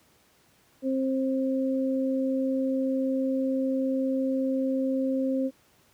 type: tone pair together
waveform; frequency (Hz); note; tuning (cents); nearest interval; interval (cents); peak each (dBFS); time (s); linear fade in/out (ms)
sine; 264.5 / 530.2; C4 / C5; +19 / +23; octave; 1204; -25 / -29; 0.82-5.51; 50
effects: pink hiss -62 dBFS RMS until 5.93 s + high-pass 80 Hz 12 dB/octave